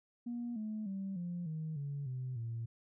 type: tone with pitch steps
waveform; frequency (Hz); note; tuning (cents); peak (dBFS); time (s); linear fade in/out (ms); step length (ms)
sine; 238.9 / 215.3 / 194.05 / 174.89 / 157.62 / 142.05 / 128.02 / 115.38; A#3 / A3 / G3 / F3 / D#3 / C#3 / C3 / A#2; +43 / -37 / -17 / +3 / +23 / +43 / -37 / -17; -36; 0.26-2.66; 10; 300
effects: tanh soft clip ceiling -33 dBFS